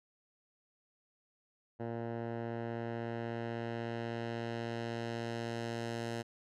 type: tone with low-pass filter sweep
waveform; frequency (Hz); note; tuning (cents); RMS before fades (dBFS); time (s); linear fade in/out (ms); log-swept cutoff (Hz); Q
10% pulse; 116.3; A#2; -4; -39; 1.79-6.23; 20; 1100 to 8500; 0.71
effects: none